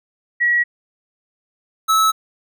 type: tone pair in turn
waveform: sine / square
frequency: 1919 / 1300.5 Hz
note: A#6 / E6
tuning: +50 / -24 cents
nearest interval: perfect fifth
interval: 674 cents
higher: first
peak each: -13 dBFS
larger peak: neither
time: 0.4-0.64 / 1.88-2.12 s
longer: neither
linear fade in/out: 20 ms
effects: none